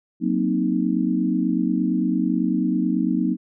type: chord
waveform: sine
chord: C half-diminished seventh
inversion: second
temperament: equal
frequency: 185 / 233.1 / 261.6 / 311.1 Hz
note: Gb3 / Bb3 / C4 / Eb4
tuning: 0 / 0 / 0 / 0 cents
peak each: -24 dBFS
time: 0.2-3.37 s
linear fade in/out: 50 ms
effects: none